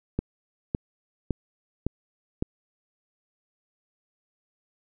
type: click train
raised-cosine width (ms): 3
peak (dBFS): -12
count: 5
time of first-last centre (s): 0.19-2.425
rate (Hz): 1.79
effects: none